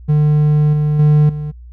triangle tone with level steps, 150 Hz, D3, 37 cents sharp, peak -7 / -10 / -5 / -18 dBFS, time 0.08-1.52 s, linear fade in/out 20 ms, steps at 0.73 / 0.99 / 1.29 s, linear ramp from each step 5 ms, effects added 60 Hz sine -33 dBFS peak until 1.72 s

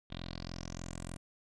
10% pulse tone with low-pass filter sweep, 43.34 Hz, F1, 12 cents flat, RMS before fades -43 dBFS, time 0.1-1.17 s, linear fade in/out 10 ms, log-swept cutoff 3500 to 9300 Hz, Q 5.5, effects none

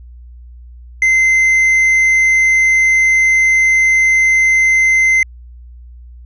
sine tone with tanh clipping, 2070 Hz, C7, 19 cents flat, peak -9 dBFS, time 1.02-5.23 s, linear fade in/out 2 ms, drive 4 dB, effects added 60 Hz sine -33 dBFS peak until 6.25 s

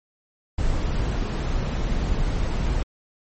brown noise, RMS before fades -23 dBFS, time 0.58-2.83 s, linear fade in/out 5 ms, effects MP3 32 kbps

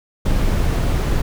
brown noise, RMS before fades -17 dBFS, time 0.25-1.22 s, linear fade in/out 10 ms, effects none

